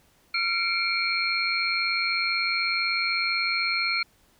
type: tone cluster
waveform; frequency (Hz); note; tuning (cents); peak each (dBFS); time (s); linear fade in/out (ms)
sine; 1373 / 2161 / 2337 / 4261; F6 / C#7 / D7 / C8; -30 / -45 / -9 / +31; -31 / -32 / -26 / -28; 0.34-4.03; 5
effects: pink hiss -62 dBFS RMS until 4.39 s